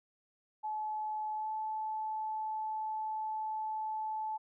sine tone with pitch glide, 859 to 868.5 Hz, A5 to A5, -42 to -23 cents, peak -34 dBFS, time 0.63-4.38 s, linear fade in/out 20 ms, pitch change +19 cents, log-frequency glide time 1.35-1.49 s, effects none

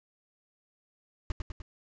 brown noise with echo, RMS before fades -29 dBFS, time 1.3-1.32 s, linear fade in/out 2 ms, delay 100 ms, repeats 3, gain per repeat -4 dB, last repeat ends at 1.62 s, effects resampled to 16000 Hz

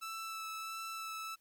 sawtooth tone with vibrato, 1318.5 Hz, E6, in tune, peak -37 dBFS, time 0.01-1.36 s, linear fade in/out 20 ms, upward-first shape sine, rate 1.5 Hz, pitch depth 12 cents each way, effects white hiss -75 dBFS RMS until 1.4 s

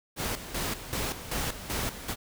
pink noise with tremolo, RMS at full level -31 dBFS, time 0.16-2.16 s, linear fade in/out 50 ms, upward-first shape square, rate 2.6 Hz, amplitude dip 70%, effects none

